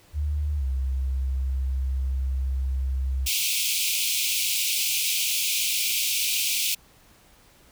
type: tone with pitch glide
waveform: sine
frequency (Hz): 74 to 65.93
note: D2 to C2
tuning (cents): +14 to +14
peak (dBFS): -23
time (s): 0.13-3.29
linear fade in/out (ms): 50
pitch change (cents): -200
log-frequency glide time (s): 0.57-0.64
type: high-pass noise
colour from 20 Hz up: pink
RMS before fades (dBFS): -25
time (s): 3.26-6.75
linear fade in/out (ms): 10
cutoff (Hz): 2300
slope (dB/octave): 96
effects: pink hiss -56 dBFS RMS until 7.71 s